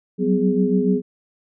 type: tone cluster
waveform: sine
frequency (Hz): 184.8 / 191.7 / 251.8 / 414.4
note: F#3 / G3 / B3 / G#4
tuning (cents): -2 / -38 / +34 / -4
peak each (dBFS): -21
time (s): 0.18-1.02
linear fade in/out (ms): 50
effects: none